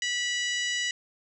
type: harmonic tone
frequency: 978 Hz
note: B5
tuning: 17 cents flat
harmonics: 2 / 3 / 4 / 5 / 6 / 7 / 8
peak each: -30 / -31 / -38 / -41 / -38 / -39 / -42 dBFS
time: 0.02-0.91 s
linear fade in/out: 2 ms
effects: none